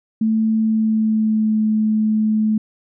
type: tone with pitch glide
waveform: sine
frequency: 220.5 to 216.2 Hz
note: A3 to A3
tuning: +4 to -30 cents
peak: -14 dBFS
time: 0.21-2.58 s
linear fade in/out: 5 ms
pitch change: -34 cents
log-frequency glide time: 0.59-1.61 s
effects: none